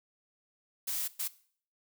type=noise bursts at uneven times; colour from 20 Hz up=blue; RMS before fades=-34 dBFS; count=2; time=0.87-1.08 / 1.19-1.28 s; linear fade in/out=10 ms; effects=noise-tail reverb RT60 0.5 s tail -18 dB re dry